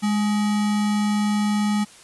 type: tone with sample-and-hold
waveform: sine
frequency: 207.7 Hz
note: G#3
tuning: in tune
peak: -18 dBFS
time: 0.02-1.85 s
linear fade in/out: 20 ms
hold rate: 1050 Hz
effects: white hiss -47 dBFS RMS until 2.03 s + resampled to 24000 Hz